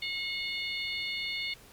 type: harmonic tone with a mistuned harmonic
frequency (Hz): 723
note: F#5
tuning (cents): -40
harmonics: 3 / 4 / 5 / 6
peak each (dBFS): -35 / -40 / -39 / -39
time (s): 0.02-1.54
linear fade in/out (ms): 5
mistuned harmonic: 5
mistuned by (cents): -16
effects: pink hiss -55 dBFS RMS until 1.72 s + Opus 48 kbps